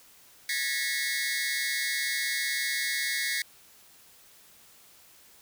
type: tone cluster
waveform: sawtooth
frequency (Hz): 1665 / 1810 / 1946 / 2170 / 4770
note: G#6 / A6 / B6 / C#7 / D8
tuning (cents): +4 / +48 / -26 / -37 / +26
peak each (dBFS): -34 / -32 / -29 / -29 / -34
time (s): 0.49-3.42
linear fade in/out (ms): 2
effects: white hiss -56 dBFS RMS until 5.41 s